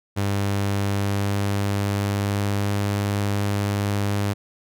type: tone with pitch glide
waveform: sawtooth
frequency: 100 to 101.4 Hz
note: G2 to G#2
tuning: +35 to -41 cents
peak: -17 dBFS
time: 0.16-4.34 s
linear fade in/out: 20 ms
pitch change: +24 cents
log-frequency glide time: 0.95-2.98 s
effects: none